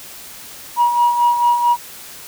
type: tone with tremolo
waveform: sine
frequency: 958 Hz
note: A#5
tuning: 47 cents sharp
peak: -8 dBFS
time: 0.76-1.77 s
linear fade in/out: 50 ms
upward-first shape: sine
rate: 4.5 Hz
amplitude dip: 60%
effects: tanh soft clip ceiling -7 dBFS + white hiss -36 dBFS RMS until 2.27 s